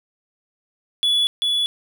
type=tone with echo; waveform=triangle; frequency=3417 Hz; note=G#7; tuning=49 cents sharp; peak=-14 dBFS; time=1.03-1.27 s; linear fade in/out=0 ms; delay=390 ms; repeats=1; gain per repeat=-2 dB; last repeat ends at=1.66 s; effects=none